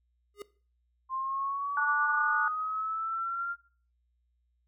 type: tone with exponential growth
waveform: square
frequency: 410.9 Hz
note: G#4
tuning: 18 cents flat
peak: -36 dBFS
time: 0.34-0.42 s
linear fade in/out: 2 ms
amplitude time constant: 17 ms
type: linear sweep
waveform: sine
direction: up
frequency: 1046.5 to 1396.9 Hz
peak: -30 dBFS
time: 1.09-3.56 s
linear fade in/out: 50 ms
type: harmonic tone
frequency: 292.7 Hz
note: D4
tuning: 6 cents flat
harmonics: 3 / 4 / 5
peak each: -34 / -34 / -28 dBFS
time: 1.77-2.48 s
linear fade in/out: 2 ms
effects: noise-tail reverb RT60 0.4 s tail -18 dB re dry + added 60 Hz sine -70 dBFS peak until 4.67 s